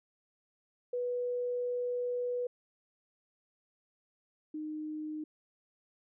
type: tone pair in turn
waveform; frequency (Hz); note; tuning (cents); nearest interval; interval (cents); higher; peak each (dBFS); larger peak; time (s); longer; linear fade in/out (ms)
sine; 490.8 / 307.2; B4 / D#4; -11 / -22; minor sixth; 811; first; -31 / -36; first; 0.93-2.47 / 4.54-5.24; first; 5
effects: none